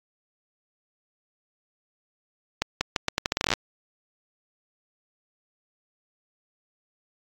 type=accelerating click train; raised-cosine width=0.2 ms; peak=-5 dBFS; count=16; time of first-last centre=2.62-3.537 s; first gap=190 ms; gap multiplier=0.8; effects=AAC 64 kbps